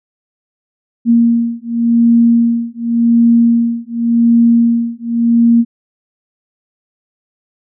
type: beating tone pair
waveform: sine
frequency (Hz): 233.1 / 233.99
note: A#3 / A#3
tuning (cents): 0 / +7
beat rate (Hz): 0.89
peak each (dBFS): -11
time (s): 1.05-5.65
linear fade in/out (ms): 50
effects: none